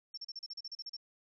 sine tone bursts, 5430 Hz, F8, 50 cents flat, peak -40 dBFS, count 12, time 0.14-0.967 s, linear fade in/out 5 ms, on 35 ms, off 37 ms, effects none

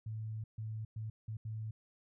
sine tone bursts at uneven times, 109.6 Hz, A2, 6 cents flat, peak -38 dBFS, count 5, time 0.06-0.44 / 0.58-0.85 / 0.96-1.1 / 1.28-1.37 / 1.45-1.71 s, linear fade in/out 5 ms, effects none

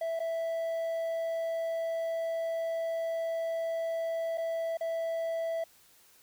triangle tone with dropouts, 659.3 Hz, E5, in tune, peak -28 dBFS, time 0.01-5.64 s, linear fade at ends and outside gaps 5 ms, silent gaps 0.193-0.201 / 4.375-4.38 / 4.772-4.808 s, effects white hiss -61 dBFS RMS until 6.22 s

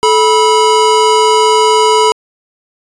square tone pair together, 433.6 / 977 Hz, A4 / B5, -25 / -19 cents, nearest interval octave + major second, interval 1406 cents, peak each -10 dBFS, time 0.03-2.12 s, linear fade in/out 0 ms, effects resampled to 22050 Hz

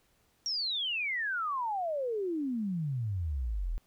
sine exponential sweep, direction down, 5680 to 36.86 Hz, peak -30 dBFS, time 0.46-3.78 s, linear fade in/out 0 ms, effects pink hiss -70 dBFS RMS until 3.86 s

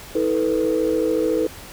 sine chord, E suspended fourth, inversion none, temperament equal with one note detuned, 321.2 / 440 / 493.9 Hz, E4 / A4 / B4, -45 / 0 / 0 cents, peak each -21 dBFS, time 0.15-1.47 s, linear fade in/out 5 ms, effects tanh soft clip ceiling -10 dBFS + pink hiss -39 dBFS RMS until 1.72 s

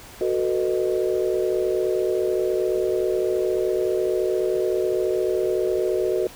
sine chord, B dominant seventh, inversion second, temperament just, 370.4 / 444.5 / 493.9 / 617.4 Hz, F#4 / A4 / B4 / D#5, +2 / +18 / 0 / -14 cents, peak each -22 / -26 / -28 / -28 dBFS, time 0.21-6.27 s, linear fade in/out 2 ms, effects pink hiss -43 dBFS RMS until 6.35 s

